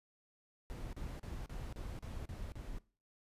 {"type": "noise bursts", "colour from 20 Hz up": "brown", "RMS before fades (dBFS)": -44, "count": 8, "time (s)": [0.7, 2.785], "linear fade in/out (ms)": 0, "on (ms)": 230, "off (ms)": 35, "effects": ["noise-tail reverb RT60 0.4 s tail -21 dB re dry", "resampled to 32000 Hz"]}